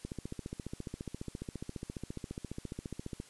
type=click train; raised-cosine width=3 ms; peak=-26 dBFS; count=47; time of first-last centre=0.05-3.201 s; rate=14.6 Hz; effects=white hiss -58 dBFS RMS until 3.29 s + resampled to 24000 Hz